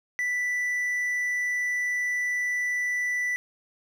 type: tone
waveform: triangle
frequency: 1975.5 Hz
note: B6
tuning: in tune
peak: -23 dBFS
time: 0.19-3.36 s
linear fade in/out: 0 ms
effects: none